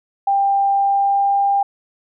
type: tone with pitch glide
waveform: sine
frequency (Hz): 793 to 798.1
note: G5 to G5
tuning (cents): +20 to +31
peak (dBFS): -13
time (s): 0.27-1.63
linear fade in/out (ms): 5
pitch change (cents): +11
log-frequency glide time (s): 0.71-1.39
effects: none